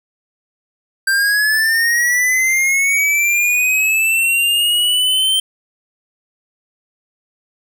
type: linear sweep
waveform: square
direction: up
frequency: 1568 to 3131 Hz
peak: -13 dBFS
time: 1.07-5.4 s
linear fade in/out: 5 ms
effects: none